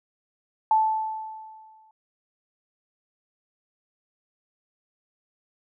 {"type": "tone with exponential decay", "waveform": "sine", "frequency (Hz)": 875, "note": "A5", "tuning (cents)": -10, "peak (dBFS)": -15, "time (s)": [0.71, 1.91], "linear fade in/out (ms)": 2, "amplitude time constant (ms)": 260, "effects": []}